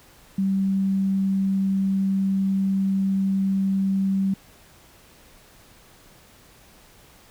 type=tone; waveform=sine; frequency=193.6 Hz; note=G3; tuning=21 cents flat; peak=-19 dBFS; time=0.38-4.34 s; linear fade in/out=5 ms; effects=pink hiss -52 dBFS RMS until 7.3 s